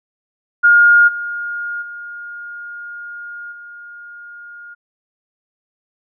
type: tone with level steps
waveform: sine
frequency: 1421 Hz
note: F6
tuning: 30 cents sharp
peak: -6 / -21 / -28 / -33 dBFS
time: 0.63-4.75 s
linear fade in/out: 20 ms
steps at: 1.07 / 1.81 / 3.51 s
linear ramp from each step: 20 ms
effects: none